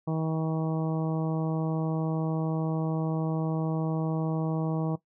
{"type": "harmonic tone", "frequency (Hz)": 159.6, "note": "D#3", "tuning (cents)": 44, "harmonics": [1, 2, 3, 4, 5, 6, 7], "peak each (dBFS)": [-27, -33, -37, -39, -41, -43, -44], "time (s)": [0.07, 4.96], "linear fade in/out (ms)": 10, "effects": ["noise-tail reverb RT60 0.1 s tail -17 dB re dry"]}